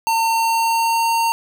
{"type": "tone with pitch glide", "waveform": "square", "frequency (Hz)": [907, 917], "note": ["A#5", "A#5"], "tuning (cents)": [-48, -29], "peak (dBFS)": -16, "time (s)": [0.07, 1.32], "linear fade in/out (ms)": 0, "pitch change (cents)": 19, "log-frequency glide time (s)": [0.25, 1.1], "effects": []}